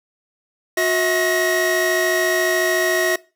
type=tone cluster; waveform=45% pulse; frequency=362.3 / 646 / 1884 Hz; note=F#4 / E5 / A#6; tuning=-36 / -35 / +18 cents; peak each=-21 dBFS; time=0.77-3.16 s; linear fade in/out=5 ms; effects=noise-tail reverb RT60 0.3 s tail -21 dB re dry